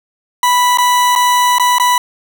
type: tone with dropouts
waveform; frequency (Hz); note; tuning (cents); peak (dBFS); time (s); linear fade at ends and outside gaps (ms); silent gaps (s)
40% pulse; 986; B5; -3; -8; 0.43-1.98; 2; 0.774-0.784 / 1.153-1.159 / 1.584-1.597 / 1.784-1.798
effects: none

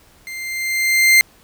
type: tone with level ramp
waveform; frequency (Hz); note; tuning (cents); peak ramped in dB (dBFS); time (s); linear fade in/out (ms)
40% pulse; 2093; C7; 0; -28 to -6; 0.27-1.21; 0
effects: pink hiss -51 dBFS RMS until 1.43 s

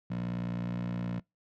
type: tone with high-pass filter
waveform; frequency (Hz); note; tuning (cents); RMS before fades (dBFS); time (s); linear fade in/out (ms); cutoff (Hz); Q
15% pulse; 59.4; A#1; +33; -34; 0.1-1.2; 10; 150; 4.9
effects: noise-tail reverb RT60 0.2 s tail -25 dB re dry + low-pass 3000 Hz 12 dB/octave

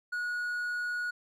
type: tone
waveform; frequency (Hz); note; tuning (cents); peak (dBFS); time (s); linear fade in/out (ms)
triangle; 1455; F#6; -29; -29; 0.12-1.11; 10
effects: none

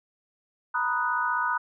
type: chord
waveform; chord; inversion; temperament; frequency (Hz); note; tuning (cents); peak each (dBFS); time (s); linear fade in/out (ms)
sine; B major seventh; third; equal; 932.3 / 987.8 / 1244.5 / 1480; A#5 / B5 / D#6 / F#6; 0 / 0 / 0 / 0; -32 / -29 / -29 / -28; 0.74-1.58; 10
effects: none

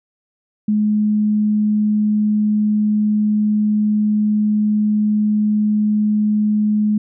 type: tone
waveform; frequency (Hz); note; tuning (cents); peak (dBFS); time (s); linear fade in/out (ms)
sine; 211.2; G#3; +29; -13; 0.68-6.98; 5
effects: none

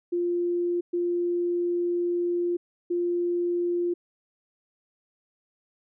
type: tone bursts at uneven times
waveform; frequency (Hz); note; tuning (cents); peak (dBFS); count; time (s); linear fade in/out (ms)
sine; 349.2; F4; 0; -23; 3; 0.12-0.81 / 0.93-2.57 / 2.9-3.94; 10
effects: none

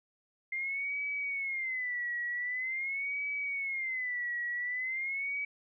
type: tone with vibrato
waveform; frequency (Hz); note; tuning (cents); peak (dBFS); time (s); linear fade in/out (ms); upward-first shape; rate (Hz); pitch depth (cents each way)
sine; 2093; C7; 0; -32; 0.52-5.45; 5; sine; 0.45; 150
effects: none

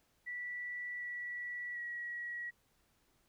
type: tone with pitch steps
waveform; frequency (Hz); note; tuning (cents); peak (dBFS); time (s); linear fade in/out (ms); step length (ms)
sine; 1958 / 1947 / 1917; B6 / B6 / A#6; -15 / -25 / +48; -39; 0.26-2.51; 20; 750
effects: pink hiss -74 dBFS RMS until 3.28 s

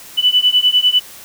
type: beating tone pair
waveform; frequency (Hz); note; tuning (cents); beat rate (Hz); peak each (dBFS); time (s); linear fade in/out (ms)
sine; 2978 / 2988; F#7 / F#7; +11 / +16; 10; -13; 0.17-1; 20
effects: white hiss -37 dBFS RMS until 1.24 s

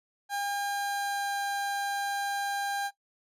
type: tone with pitch glide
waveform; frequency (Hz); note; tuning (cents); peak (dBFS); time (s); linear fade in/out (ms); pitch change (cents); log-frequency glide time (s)
30% pulse; 806 to 801.4; G5 to G5; +48 to +38; -27; 0.29-2.91; 50; -10; 0.61-1.4
effects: noise-tail reverb RT60 0.1 s tail -17 dB re dry + resampled to 32000 Hz

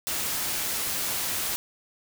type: noise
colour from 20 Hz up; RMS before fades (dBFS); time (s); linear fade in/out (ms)
white; -29; 0.07-1.56; 0
effects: none

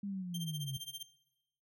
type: linear sweep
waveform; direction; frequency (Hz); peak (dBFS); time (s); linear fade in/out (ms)
sine; down; 204.2 to 130; -37; 0.03-0.77; 5
type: tone with tremolo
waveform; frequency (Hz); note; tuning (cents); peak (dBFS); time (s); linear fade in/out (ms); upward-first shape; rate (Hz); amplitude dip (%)
sawtooth; 3165; G7; +16; -36; 0.34-1.03; 5; sine; 15; 85
effects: noise-tail reverb RT60 0.9 s tail -18 dB re dry

